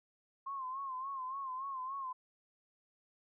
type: tone with vibrato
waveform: sine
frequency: 1062 Hz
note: C6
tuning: 25 cents sharp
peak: -38 dBFS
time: 0.46-2.13 s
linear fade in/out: 10 ms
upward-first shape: sine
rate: 3.5 Hz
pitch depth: 78 cents each way
effects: none